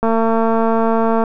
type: click train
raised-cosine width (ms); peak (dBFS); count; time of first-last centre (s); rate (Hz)
1; -4; 274; 0.03-1.238; 226
effects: none

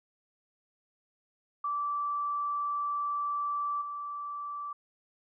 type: tone with level steps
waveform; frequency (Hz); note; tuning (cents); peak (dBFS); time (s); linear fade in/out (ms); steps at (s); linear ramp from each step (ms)
sine; 1163; D6; -17; -29 / -35; 1.64-4.73; 5; 3.81; 10
effects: none

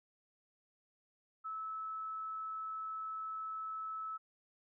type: tone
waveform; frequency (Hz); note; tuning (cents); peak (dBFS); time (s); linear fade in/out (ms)
sine; 1303; E6; -20; -39; 1.44-4.18; 20
effects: none

